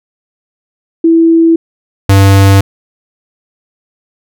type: tone pair in turn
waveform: sine / square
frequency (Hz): 329.6 / 97.99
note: E4 / G2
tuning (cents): 0 / 0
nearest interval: octave + major sixth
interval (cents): 2100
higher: first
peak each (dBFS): -3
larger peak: neither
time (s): 1.04-1.56 / 2.09-2.61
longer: neither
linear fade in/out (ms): 5
effects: none